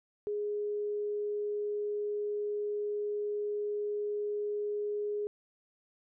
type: tone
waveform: sine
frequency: 415.3 Hz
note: G#4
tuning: in tune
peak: -31 dBFS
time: 0.27-5.27 s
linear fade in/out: 0 ms
effects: none